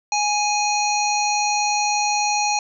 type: harmonic tone with a mistuned harmonic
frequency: 830.6 Hz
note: G#5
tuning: in tune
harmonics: 1 / 3 / 5 / 7 / 8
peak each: -20 / -25 / -27 / -28 / -29 dBFS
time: 0.12-2.59 s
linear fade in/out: 2 ms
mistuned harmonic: 5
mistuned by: +30 cents
effects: none